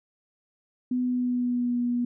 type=tone with pitch glide; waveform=sine; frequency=250 to 242.3 Hz; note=B3 to B3; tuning=+21 to -33 cents; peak=-23 dBFS; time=0.91-2.05 s; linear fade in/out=5 ms; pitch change=-54 cents; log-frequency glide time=1.01-1.79 s; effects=none